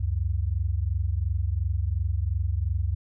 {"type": "tone pair together", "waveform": "sine", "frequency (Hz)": [69.6, 92.43], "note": ["C#2", "F#2"], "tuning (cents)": [8, -1], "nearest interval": "perfect fourth", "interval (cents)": 491, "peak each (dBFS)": -26, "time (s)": [0, 2.95], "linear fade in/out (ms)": 10, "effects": []}